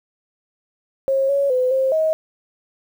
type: tone with pitch steps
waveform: sine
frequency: 540 / 559 / 507 / 529 / 633 Hz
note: C#5 / C#5 / B4 / C5 / D#5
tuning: -45 / +14 / +45 / +19 / +30 cents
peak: -15 dBFS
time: 1.08-2.13 s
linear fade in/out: 0 ms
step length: 210 ms
effects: 8-bit